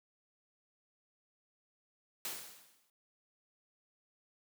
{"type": "noise with exponential decay", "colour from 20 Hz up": "white", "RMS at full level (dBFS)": -38, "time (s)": [2.25, 2.9], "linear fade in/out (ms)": 1, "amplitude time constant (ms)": 140, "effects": ["high-pass 150 Hz 12 dB/octave"]}